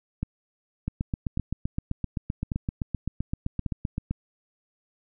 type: two click trains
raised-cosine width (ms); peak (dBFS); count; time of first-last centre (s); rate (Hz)
5; -15 / -15; 26 / 4; 0.88-4.11 / 0.23-3.662; 7.74 / 0.874
effects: none